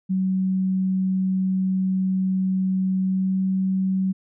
sine tone with pitch glide, 188.3 to 189.5 Hz, F#3 to F#3, +31 to +42 cents, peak -19 dBFS, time 0.09-4.13 s, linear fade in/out 20 ms, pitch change +11 cents, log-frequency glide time 3.01-3.41 s, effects none

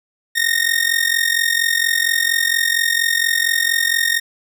sawtooth tone with amplitude modulation, 1845 Hz, A#6, 18 cents flat, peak -8 dBFS, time 0.35-4.2 s, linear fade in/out 20 ms, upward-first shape sine, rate 44.3 Hz, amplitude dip 80%, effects none

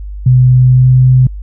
sine tone with pitch glide, 126.8 to 128.35 Hz, B2 to C3, +46 to -33 cents, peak -3 dBFS, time 0.26-1.27 s, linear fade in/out 5 ms, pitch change +21 cents, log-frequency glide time 0.56-0.97 s, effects added 50 Hz sine -21 dBFS peak until 1.42 s

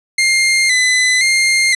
sawtooth tone with vibrato, 2062 Hz, C7, 26 cents flat, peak -7 dBFS, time 0.18-1.75 s, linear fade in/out 5 ms, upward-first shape square, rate 0.97 Hz, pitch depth 44 cents each way, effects resampled to 24000 Hz

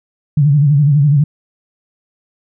sine tone with vibrato, 144.8 Hz, D3, 24 cents flat, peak -7 dBFS, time 0.37-1.24 s, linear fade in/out 5 ms, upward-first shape sine, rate 12 Hz, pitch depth 100 cents each way, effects none

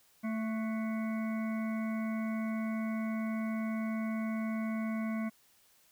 harmonic tone with a mistuned harmonic, 221.3 Hz, A3, 10 cents sharp, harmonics 1 / 3 / 5 / 7 / 9 / 10, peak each -32 / -44 / -47 / -51 / -50 / -49 dBFS, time 0.23-5.3 s, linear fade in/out 20 ms, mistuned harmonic 7, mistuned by -73 cents, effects white hiss -66 dBFS RMS until 5.91 s

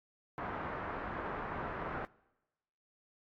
white low-pass noise, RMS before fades -40 dBFS, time 0.38-2.05 s, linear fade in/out 0 ms, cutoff 1500 Hz, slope 24 dB/octave, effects noise-tail reverb RT60 1.0 s tail -23 dB re dry + AAC 64 kbps

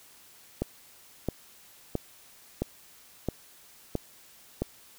click train, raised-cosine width 2 ms, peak -14 dBFS, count 7, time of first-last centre 0.62-4.62 s, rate 1.5 Hz, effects white hiss -55 dBFS RMS until 4.98 s

